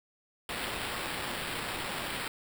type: noise with sample-and-hold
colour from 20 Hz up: white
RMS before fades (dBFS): -36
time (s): 0.49-2.28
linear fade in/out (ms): 2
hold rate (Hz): 6300
effects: none